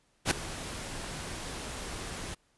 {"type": "noise with ADSR envelope", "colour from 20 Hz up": "pink", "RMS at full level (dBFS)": -23, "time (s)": [0.25, 2.35], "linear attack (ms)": 61, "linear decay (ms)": 4, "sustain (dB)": -16, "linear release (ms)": 15, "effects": ["pink hiss -70 dBFS RMS until 2.57 s", "resampled to 24000 Hz"]}